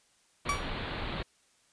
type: low-pass noise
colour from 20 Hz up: pink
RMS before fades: -36 dBFS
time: 0.45-1.23 s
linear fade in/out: 10 ms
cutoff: 4300 Hz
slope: 96 dB/octave
type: tone with exponential decay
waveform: 30% pulse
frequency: 1144 Hz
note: D6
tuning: 46 cents flat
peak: -22 dBFS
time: 0.49-0.7 s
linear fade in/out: 2 ms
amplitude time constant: 45 ms
effects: white hiss -67 dBFS RMS until 1.72 s + resampled to 22050 Hz